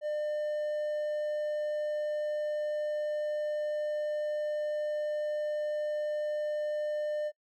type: tone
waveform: triangle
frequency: 601 Hz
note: D5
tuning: 40 cents sharp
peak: -28 dBFS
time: 0.01-7.32 s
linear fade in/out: 50 ms
effects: noise-tail reverb RT60 0.1 s tail -24 dB re dry